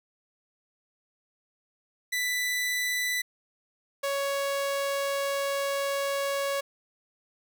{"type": "tone pair in turn", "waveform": "sawtooth", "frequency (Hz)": [1985, 557], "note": ["B6", "C#5"], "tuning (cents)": [8, 8], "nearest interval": "octave + minor seventh", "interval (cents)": 2200, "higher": "first", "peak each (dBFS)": -23, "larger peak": "neither", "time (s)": [[2.12, 3.22], [4.03, 6.61]], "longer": "second", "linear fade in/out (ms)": 10, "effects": []}